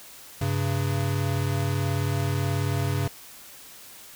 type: tone pair together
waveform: square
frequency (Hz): 97.9 / 136.39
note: G2 / C#3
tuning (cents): -2 / -28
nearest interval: tritone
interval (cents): 574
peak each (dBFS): -27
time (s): 0.41-3.08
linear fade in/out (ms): 5
effects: white hiss -46 dBFS RMS until 4.15 s